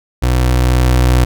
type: tone with level ramp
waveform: 30% pulse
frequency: 62.3 Hz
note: B1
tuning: 16 cents sharp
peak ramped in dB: -8 to -5 dBFS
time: 0.22-1.25 s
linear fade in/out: 10 ms
effects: none